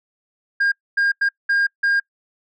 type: tone bursts at uneven times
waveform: sine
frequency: 1614 Hz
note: G#6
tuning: 50 cents flat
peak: -12 dBFS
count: 5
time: 0.6-0.72 / 0.97-1.12 / 1.21-1.29 / 1.49-1.67 / 1.83-2 s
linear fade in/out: 10 ms
effects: noise-tail reverb RT60 0.1 s tail -26 dB re dry + tanh soft clip ceiling -14 dBFS